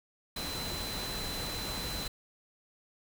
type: tone in noise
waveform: sine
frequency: 4034 Hz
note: B7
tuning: 36 cents sharp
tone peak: -39 dBFS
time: 0.36-2.08 s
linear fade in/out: 5 ms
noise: pink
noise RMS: -38 dBFS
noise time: 0.36-2.08 s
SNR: -4 dB
effects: none